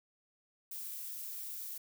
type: noise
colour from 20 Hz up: violet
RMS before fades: -43 dBFS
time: 0.71-1.78 s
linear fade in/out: 5 ms
effects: none